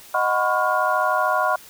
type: tone cluster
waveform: sine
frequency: 621 / 737 / 1007 / 1100 / 1418 Hz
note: D#5 / F#5 / B5 / C#6 / F6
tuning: -3 / -7 / +33 / -14 / +26 cents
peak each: -24 dBFS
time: 0.14-1.56 s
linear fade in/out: 5 ms
effects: white hiss -45 dBFS RMS until 1.69 s